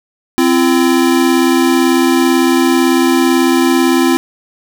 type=tone pair together; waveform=square; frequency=261.6 / 339.6 Hz; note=C4 / F4; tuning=0 / -48 cents; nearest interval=perfect fourth; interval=452 cents; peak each=-12 dBFS; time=0.38-4.17 s; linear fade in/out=0 ms; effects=none